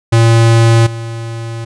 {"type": "tone with level steps", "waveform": "square", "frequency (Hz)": 114.9, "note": "A#2", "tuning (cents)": -25, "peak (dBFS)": [-6, -21], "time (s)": [0.12, 1.65], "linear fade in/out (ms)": 10, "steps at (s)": 0.86, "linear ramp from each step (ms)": 10, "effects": ["resampled to 22050 Hz"]}